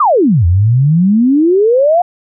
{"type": "exponential two-way sweep", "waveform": "sine", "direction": "down then up", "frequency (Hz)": [1275, 82.5, 728], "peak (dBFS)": -6, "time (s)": [0, 2.02], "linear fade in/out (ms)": 5, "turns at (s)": 0.46, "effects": []}